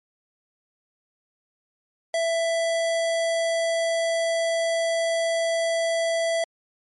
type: tone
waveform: square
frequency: 663 Hz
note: E5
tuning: 10 cents sharp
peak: -22 dBFS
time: 2.14-6.44 s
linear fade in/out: 2 ms
effects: MP3 48 kbps